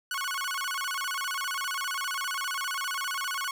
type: tone with vibrato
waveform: sawtooth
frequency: 1273 Hz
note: D#6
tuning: 39 cents sharp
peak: -26 dBFS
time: 0.11-3.51 s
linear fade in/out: 2 ms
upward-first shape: square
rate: 15 Hz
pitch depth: 260 cents each way
effects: none